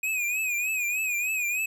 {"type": "tone with vibrato", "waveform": "square", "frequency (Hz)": 2489, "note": "D#7", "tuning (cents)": 0, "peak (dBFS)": -26, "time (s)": [0.03, 1.66], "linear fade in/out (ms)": 5, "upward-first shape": "triangle", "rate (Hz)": 3.3, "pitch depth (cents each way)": 100, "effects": []}